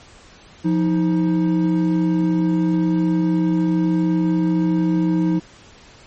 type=tone pair together; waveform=triangle; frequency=174.61 / 315.5 Hz; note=F3 / D#4; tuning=0 / +24 cents; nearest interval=minor seventh; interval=1024 cents; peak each=-16 dBFS; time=0.64-5.4 s; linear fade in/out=20 ms; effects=pink hiss -46 dBFS RMS until 6.06 s + MP3 32 kbps